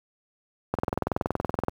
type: click train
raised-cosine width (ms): 1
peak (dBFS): -10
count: 21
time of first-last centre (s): 0.74-1.683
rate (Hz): 21.2
effects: high-pass 60 Hz 12 dB/octave + 8-bit